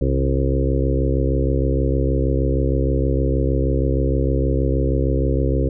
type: harmonic tone with a mistuned harmonic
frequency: 66.4 Hz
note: C2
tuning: 26 cents sharp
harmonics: 1 / 2 / 4 / 5 / 6 / 7 / 8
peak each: -19 / -22 / -25 / -26 / -27 / -27 / -28 dBFS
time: 0.01-5.69 s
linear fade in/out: 5 ms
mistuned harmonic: 1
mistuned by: -69 cents
effects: none